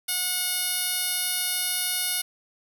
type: tone with band-pass filter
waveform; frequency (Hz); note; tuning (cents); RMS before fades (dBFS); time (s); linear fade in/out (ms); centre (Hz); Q
10% pulse; 727; F#5; -31; -27; 0.08-2.22; 10; 11000; 0.79
effects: none